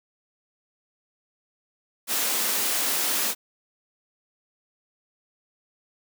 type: high-pass noise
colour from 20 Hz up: white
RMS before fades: -25 dBFS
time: 2.07-3.35 s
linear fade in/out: 50 ms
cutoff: 200 Hz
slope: 48 dB/octave
effects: none